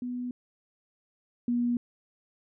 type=tone pair in turn; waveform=sine; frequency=246.9 / 240.8 Hz; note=B3 / B3; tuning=0 / -44 cents; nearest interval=unison; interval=44 cents; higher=first; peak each=-31 / -24 dBFS; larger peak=second; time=0.02-0.31 / 1.48-1.77 s; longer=neither; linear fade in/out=2 ms; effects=none